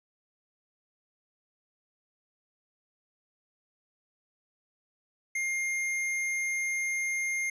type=tone; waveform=square; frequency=2120 Hz; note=C7; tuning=22 cents sharp; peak=-29 dBFS; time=5.35-7.5 s; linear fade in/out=5 ms; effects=low-pass 10000 Hz 12 dB/octave